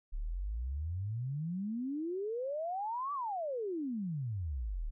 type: exponential two-way sweep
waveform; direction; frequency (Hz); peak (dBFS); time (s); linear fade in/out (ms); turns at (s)
sine; up then down; 33.58 to 1174.7 to 33.58; -34; 0.12-4.91; 20; 3.13
effects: none